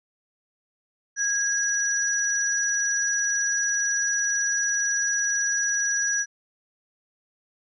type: tone pair together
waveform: sine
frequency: 1644 / 5859 Hz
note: G#6 / F#8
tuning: -18 / -18 cents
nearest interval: octave + minor seventh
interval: 2200 cents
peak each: -25 / -24 dBFS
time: 1.16-6.26 s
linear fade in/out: 50 ms
effects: none